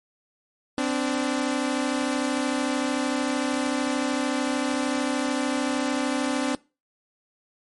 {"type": "tone pair together", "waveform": "sawtooth", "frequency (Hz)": [257.9, 291.2], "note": ["C4", "D4"], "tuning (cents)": [-25, -15], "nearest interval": "major second", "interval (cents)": 210, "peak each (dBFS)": -22, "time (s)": [0.78, 6.55], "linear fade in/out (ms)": 0, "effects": ["noise-tail reverb RT60 0.3 s tail -22 dB re dry", "MP3 48 kbps"]}